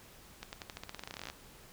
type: accelerating click train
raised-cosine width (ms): 0.2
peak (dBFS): -24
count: 21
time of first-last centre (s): 0.43-1.3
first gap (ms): 99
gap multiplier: 0.9
effects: pink hiss -56 dBFS RMS until 1.72 s